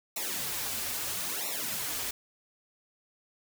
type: noise with flanger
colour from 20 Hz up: white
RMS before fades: -34 dBFS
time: 0.16-2.11 s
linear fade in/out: 5 ms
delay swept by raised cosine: 0.62 to 6.32 ms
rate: 0.76 Hz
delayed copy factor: -1
effects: none